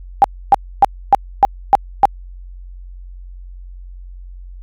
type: tone bursts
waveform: sine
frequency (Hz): 799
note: G5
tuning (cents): +33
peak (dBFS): -3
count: 7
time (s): 0.22-2.054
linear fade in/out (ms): 0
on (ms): 22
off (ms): 280
effects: added 45 Hz sine -31 dBFS peak until 4.62 s